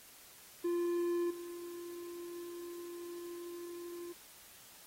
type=tone with level steps; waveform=triangle; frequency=346.7 Hz; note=F4; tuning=13 cents flat; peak=-29 / -41 dBFS; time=0.64-4.13 s; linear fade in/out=10 ms; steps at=1.3 s; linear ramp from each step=10 ms; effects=white hiss -57 dBFS RMS until 4.86 s + AAC 48 kbps